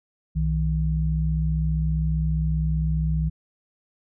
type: tone pair together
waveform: sine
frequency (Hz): 62.7 / 157.83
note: B1 / D#3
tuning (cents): +27 / +25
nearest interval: octave + major third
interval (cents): 1598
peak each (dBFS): -23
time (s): 0.35-3.3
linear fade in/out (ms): 20
effects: none